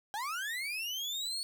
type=linear sweep; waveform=35% pulse; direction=up; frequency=784 to 4435 Hz; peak=-33 dBFS; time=0.14-1.43 s; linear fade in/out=0 ms; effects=none